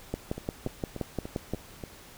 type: two click trains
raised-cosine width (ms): 2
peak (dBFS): -16 / -23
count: 9 / 6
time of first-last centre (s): 0.14-1.536 / 0.38-1.838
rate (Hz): 5.73 / 3.43
effects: pink hiss -50 dBFS RMS until 2.17 s